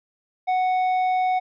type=tone with tanh clipping; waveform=triangle; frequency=740 Hz; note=F#5; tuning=in tune; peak=-20 dBFS; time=0.47-1.4 s; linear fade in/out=20 ms; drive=11 dB; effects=none